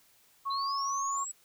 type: tone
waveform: sine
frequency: 1103 Hz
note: C#6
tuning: 9 cents flat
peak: -30 dBFS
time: 0.45-1.25 s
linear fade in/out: 20 ms
type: linear sweep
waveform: sine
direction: up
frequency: 3951 to 7900 Hz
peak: -36 dBFS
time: 0.5-1.32 s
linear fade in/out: 10 ms
effects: white hiss -64 dBFS RMS until 1.44 s